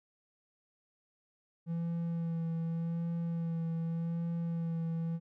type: tone with vibrato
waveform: triangle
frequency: 166.7 Hz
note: E3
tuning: 20 cents sharp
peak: -30 dBFS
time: 1.66-5.2 s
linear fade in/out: 50 ms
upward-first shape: sine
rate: 0.85 Hz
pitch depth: 21 cents each way
effects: none